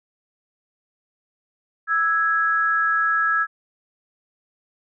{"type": "tone pair together", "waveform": "sine", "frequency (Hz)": [1318.5, 1661.2], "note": ["E6", "G#6"], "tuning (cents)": [0, 0], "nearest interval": "major third", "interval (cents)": 400, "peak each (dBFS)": -20, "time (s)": [1.87, 3.47], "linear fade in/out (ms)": 50, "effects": []}